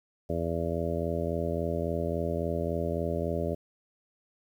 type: harmonic tone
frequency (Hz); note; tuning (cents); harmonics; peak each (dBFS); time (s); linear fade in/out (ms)
83.6; E2; +25; 1 / 2 / 3 / 4 / 5 / 6 / 7 / 8; -34 / -35 / -37 / -38 / -35 / -39 / -34 / -40; 0.29-3.55; 10
effects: 10-bit